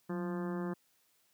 harmonic tone with a mistuned harmonic, 174.61 Hz, F3, in tune, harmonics 1 / 2 / 3 / 4 / 5 / 6 / 7 / 8 / 9 / 10, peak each -36 / -39 / -47 / -51 / -51 / -50 / -51 / -57 / -54 / -56 dBFS, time 0.09-0.74 s, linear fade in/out 10 ms, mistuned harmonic 1, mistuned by +74 cents, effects white hiss -72 dBFS RMS until 1.33 s + high-pass 80 Hz 12 dB/octave

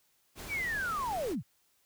pink noise, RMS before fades -44 dBFS, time 0.35-1.36 s, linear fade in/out 50 ms
sine linear sweep, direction down, 2371 to 80.5 Hz, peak -31 dBFS, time 0.48-1.43 s, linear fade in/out 50 ms
effects white hiss -71 dBFS RMS until 1.85 s

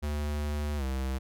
square tone with pitch glide, 74 to 65.93 Hz, D2 to C2, +14 to +14 cents, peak -30 dBFS, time 0.02-1.19 s, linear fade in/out 20 ms, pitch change -200 cents, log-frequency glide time 0.77-0.84 s, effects none

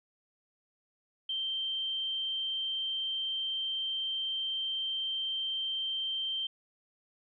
sine tone, 3136 Hz, G7, in tune, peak -31 dBFS, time 1.29-6.47 s, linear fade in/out 5 ms, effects none

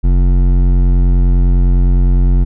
sine tone with hard clipping, 44.88 Hz, F1, 48 cents sharp, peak -9 dBFS, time 0.03-2.45 s, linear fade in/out 20 ms, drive 12 dB, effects none

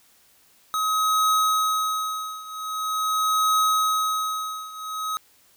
square tone with tremolo, 1270 Hz, D#6, 35 cents sharp, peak -18 dBFS, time 0.74-5.17 s, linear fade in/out 0 ms, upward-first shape triangle, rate 0.44 Hz, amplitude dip 90%, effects white hiss -58 dBFS RMS until 5.56 s

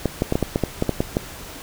clicks, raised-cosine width 2 ms, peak -5 dBFS, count 11, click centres 0.057 / 0.221 / 0.324 / 0.355 / 0.427 / 0.559 / 0.637 / 0.824 / 0.893 / 1.005 / 1.169 s, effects pink hiss -37 dBFS RMS until 1.62 s

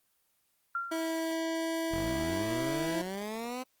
sine tone with exponential decay, 1379 Hz, F6, 22 cents flat, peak -28 dBFS, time 0.75-1.26 s, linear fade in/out 2 ms, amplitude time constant 110 ms
25% pulse tone with pitch glide, 325.4 to 327.7 Hz, E4 to E4, -22 to -10 cents, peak -27 dBFS, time 0.91-3.02 s, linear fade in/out 10 ms, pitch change +12 cents, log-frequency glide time 1.18-1.87 s
15% pulse linear sweep, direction up, 37.39 to 259.6 Hz, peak -29 dBFS, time 1.91-3.64 s, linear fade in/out 20 ms
effects white hiss -73 dBFS RMS until 3.8 s + Opus 24 kbps

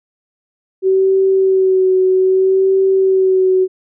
sine tone with vibrato, 378.8 Hz, F#4, 41 cents sharp, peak -9 dBFS, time 0.82-3.68 s, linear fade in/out 50 ms, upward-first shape sine, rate 0.63 Hz, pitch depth 24 cents each way, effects none

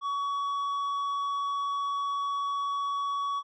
sine tone with tanh clipping, 1127 Hz, C#6, 28 cents sharp, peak -29 dBFS, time 0.01-3.43 s, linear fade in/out 50 ms, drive 6 dB, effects none

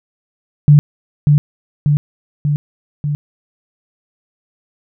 sine tone with echo, 146.83 Hz, D3, in tune, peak -3 dBFS, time 0.68-0.79 s, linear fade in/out 0 ms, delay 590 ms, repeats 4, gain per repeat -3 dB, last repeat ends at 3.15 s, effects none

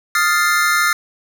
square chord, F dominant seventh, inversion third, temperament equal, 1244.5 / 1396.9 / 1760 / 2093 Hz, Eb6 / F6 / A6 / C7, 0 / 0 / 0 / 0 cents, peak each -20 / -18 / -21 / -21 dBFS, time 0.15-0.93 s, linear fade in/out 2 ms, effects none

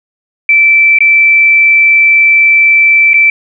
sine tone with dropouts, 2328 Hz, D7, 16 cents flat, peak -3 dBFS, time 0.49-3.3 s, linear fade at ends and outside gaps 2 ms, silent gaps 0.987-1.005 / 3.134-3.141 s, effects none

